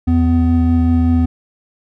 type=tone pair together; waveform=triangle; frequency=81.8 / 250.6 Hz; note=E2 / B3; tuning=-13 / +25 cents; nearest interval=octave + perfect fifth; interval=1938 cents; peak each=-11 dBFS; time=0.07-1.26 s; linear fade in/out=10 ms; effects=none